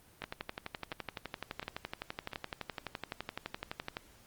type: two click trains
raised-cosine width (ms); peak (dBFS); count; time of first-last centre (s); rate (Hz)
0.3; -23 / -21; 4 / 45; 0.22-2.333 / 0.24-3.969; 1.42 / 11.8
effects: pink hiss -61 dBFS RMS until 4.26 s + Opus 24 kbps